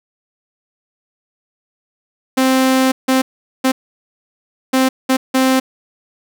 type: tone bursts at uneven times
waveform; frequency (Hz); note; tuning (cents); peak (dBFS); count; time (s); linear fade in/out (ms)
sawtooth; 261.6; C4; 0; -7; 6; 2.37-2.92 / 3.08-3.22 / 3.64-3.72 / 4.73-4.89 / 5.09-5.17 / 5.34-5.6; 10
effects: none